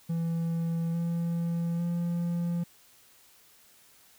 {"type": "tone with pitch steps", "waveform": "triangle", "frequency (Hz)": [166.4, 169.11, 171.87], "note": ["E3", "E3", "F3"], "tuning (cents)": [17, 45, -27], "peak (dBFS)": -25, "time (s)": [0.09, 2.64], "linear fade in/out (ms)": 10, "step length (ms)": 850, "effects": ["white hiss -59 dBFS RMS until 4.18 s"]}